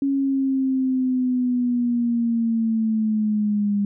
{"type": "linear sweep", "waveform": "sine", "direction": "down", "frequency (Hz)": [277.2, 201.6], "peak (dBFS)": -18, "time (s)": [0.02, 3.85], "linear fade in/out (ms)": 2, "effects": []}